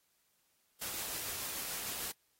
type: noise with tremolo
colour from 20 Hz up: white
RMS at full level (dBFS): -39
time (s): 0.81-2.12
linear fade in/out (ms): 10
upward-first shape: triangle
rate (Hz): 6.7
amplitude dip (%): 25
effects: white hiss -75 dBFS RMS until 2.39 s + AAC 48 kbps